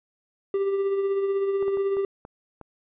triangle tone with tremolo, 393.7 Hz, G4, 8 cents sharp, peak -18 dBFS, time 0.54-2.05 s, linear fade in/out 2 ms, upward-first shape triangle, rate 16 Hz, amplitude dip 45%
clicks, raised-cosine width 1 ms, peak -27 dBFS, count 6, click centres 1.626 / 1.681 / 1.772 / 1.969 / 2.251 / 2.613 s
effects resampled to 8000 Hz

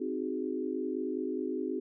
sine chord, Ab dominant seventh, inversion first, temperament equal, 261.6 / 311.1 / 370 / 415.3 Hz, C4 / Eb4 / Gb4 / Ab4, 0 / 0 / 0 / 0 cents, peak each -36 / -37 / -36 / -38 dBFS, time 0-1.8 s, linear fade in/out 10 ms, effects none

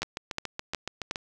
two click trains, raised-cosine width 0.2 ms, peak -15 / -12 dBFS, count 9 / 4, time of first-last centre 0.03-1.158 / 0.02-1.111 s, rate 7.09 / 2.75 Hz, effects none

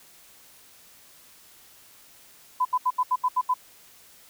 sine tone bursts, 1005 Hz, B5, 30 cents sharp, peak -19 dBFS, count 8, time 2.6-3.541 s, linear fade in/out 10 ms, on 52 ms, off 75 ms, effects white hiss -53 dBFS RMS until 4.29 s

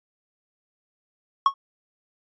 triangle tone with exponential decay, 1100 Hz, C#6, 14 cents flat, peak -8 dBFS, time 1.46-1.54 s, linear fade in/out 2 ms, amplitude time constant 17 ms, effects resampled to 16000 Hz

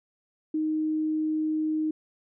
sine tone, 311.1 Hz, D#4, in tune, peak -24 dBFS, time 0.54-1.91 s, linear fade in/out 5 ms, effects none

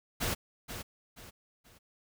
pink noise with echo, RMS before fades -32 dBFS, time 0.2-0.35 s, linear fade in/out 20 ms, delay 480 ms, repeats 3, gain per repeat -9 dB, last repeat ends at 1.79 s, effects none

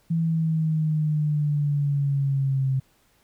sine exponential sweep, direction down, 165.8 to 132.2 Hz, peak -20 dBFS, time 0.1-2.8 s, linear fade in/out 10 ms, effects pink hiss -63 dBFS RMS until 3.23 s

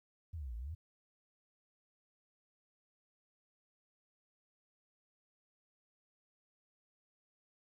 sine exponential two-way sweep, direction down then up, 89 to 54 to 89 Hz, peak -40 dBFS, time 0.33-0.75 s, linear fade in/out 10 ms, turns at 0.56 s, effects 13-bit

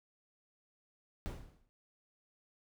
brown noise with exponential decay, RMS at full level -37 dBFS, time 1.26-1.69 s, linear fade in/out 0 ms, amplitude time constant 92 ms, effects none

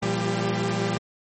sawtooth tone cluster, 117 / 170.8 / 195.8 / 397.1 Hz, A#2 / F3 / G3 / G4, +7 / -38 / -2 / +22 cents, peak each -25 dBFS, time 0.02-0.98 s, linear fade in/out 10 ms, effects MP3 32 kbps

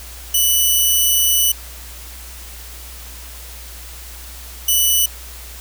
5% pulse tone pair in turn, 2973 / 2973 Hz, F#7 / F#7, +8 / +8 cents, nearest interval unison, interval 0 cents, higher neither, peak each -4 dBFS, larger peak neither, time 0.34-1.52 / 4.68-5.06 s, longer first, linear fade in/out 5 ms, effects added 60 Hz sine -35 dBFS peak until 5.6 s + white hiss -37 dBFS RMS until 5.6 s

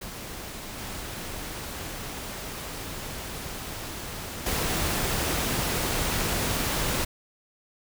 pink noise with level steps, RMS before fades -38 / -36 / -27 dBFS, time 0.01-7.05 s, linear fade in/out 10 ms, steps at 0.78 / 4.46 s, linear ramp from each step 5 ms, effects none

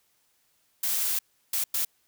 blue noise bursts at uneven times, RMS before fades -27 dBFS, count 3, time 0.83-1.19 / 1.53-1.64 / 1.74-1.85 s, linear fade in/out 5 ms, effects white hiss -69 dBFS RMS until 2.07 s

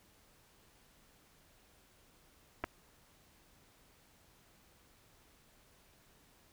clicks, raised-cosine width 0.5 ms, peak -21 dBFS, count 2, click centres 2.639 / 2.642 s, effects pink hiss -66 dBFS RMS until 6.52 s

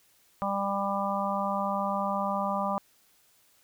harmonic tone, 198.4 Hz, G3, 21 cents sharp, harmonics 1 / 3 / 4 / 5 / 6, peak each -33 / -33 / -33 / -33 / -33 dBFS, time 0.42-2.78 s, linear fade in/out 0 ms, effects white hiss -64 dBFS RMS until 3.63 s

